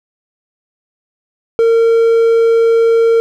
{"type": "tone", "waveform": "triangle", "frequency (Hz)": 458, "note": "A#4", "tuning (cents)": -31, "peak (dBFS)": -5, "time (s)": [1.59, 3.2], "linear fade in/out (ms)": 0, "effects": []}